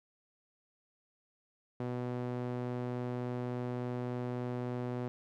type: tone with band-pass filter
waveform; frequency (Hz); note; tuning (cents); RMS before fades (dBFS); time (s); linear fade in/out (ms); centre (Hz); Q
sawtooth; 123.47; B2; 0; -37; 1.8-5.08; 0; 370; 0.66
effects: none